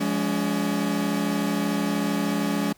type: chord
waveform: 40% pulse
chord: Db major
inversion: first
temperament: equal with one note detuned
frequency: 174.61 / 207.7 / 284.5 Hz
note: F3 / Ab3 / Db4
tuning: 0 / 0 / +45 cents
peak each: -29 / -25 / -26 dBFS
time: 0-2.73 s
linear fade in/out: 10 ms
effects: pink hiss -58 dBFS RMS until 2.77 s